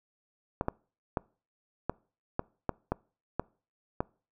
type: clicks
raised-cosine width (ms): 1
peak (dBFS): -14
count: 9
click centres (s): 0.611 / 0.684 / 1.172 / 1.896 / 2.394 / 2.693 / 2.92 / 3.396 / 4.005
effects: noise-tail reverb RT60 0.4 s tail -25 dB re dry